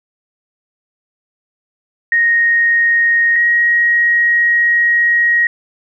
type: tone pair in turn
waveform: sine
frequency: 1864.7 / 1888.5 Hz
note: A#6 / A#6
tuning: 0 / +22 cents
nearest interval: unison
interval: 22 cents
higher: second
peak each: -9 dBFS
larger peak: neither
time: 2.12-3.36 / 3.36-5.47 s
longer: second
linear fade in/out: 2 ms
effects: none